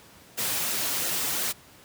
white noise with flanger, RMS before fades -28 dBFS, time 0.37-1.53 s, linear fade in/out 20 ms, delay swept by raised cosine 0.86 to 5.76 ms, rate 2.9 Hz, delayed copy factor -0.5, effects pink hiss -52 dBFS RMS until 1.84 s + high-pass 80 Hz 12 dB/octave

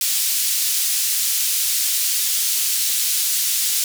white band-pass noise, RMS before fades -20 dBFS, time 0.01-3.84 s, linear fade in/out 2 ms, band 3500 to 15000 Hz, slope 12 dB/octave, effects none

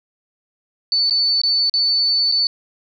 sine tone with dropouts, 4495 Hz, C#8, 23 cents sharp, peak -14 dBFS, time 0.92-2.47 s, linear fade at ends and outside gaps 1 ms, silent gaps 1.098-1.108 / 1.416-1.435 / 1.697-1.739 / 2.316-2.322 s, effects none

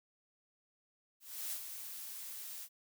blue noise with ADSR envelope, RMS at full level -39 dBFS, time 1.2-2.69 s, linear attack 320 ms, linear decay 73 ms, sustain -7 dB, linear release 62 ms, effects none

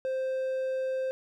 triangle tone, 523.3 Hz, C5, in tune, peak -26 dBFS, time 0.05-1.11 s, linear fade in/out 0 ms, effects none

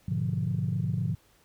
sine chord, G# diminished seventh, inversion none, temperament equal, 103.83 / 123.47 / 146.83 / 174.61 Hz, G#2 / B2 / D3 / F3, 0 / 0 / 0 / 0 cents, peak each -31 dBFS, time 0.08-1.15 s, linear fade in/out 5 ms, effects tanh soft clip ceiling -18 dBFS + pink hiss -63 dBFS RMS until 1.44 s

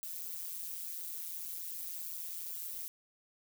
violet noise with amplitude modulation, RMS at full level -38 dBFS, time 0.03-2.88 s, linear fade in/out 0 ms, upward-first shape sine, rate 170 Hz, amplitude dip 90%, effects none

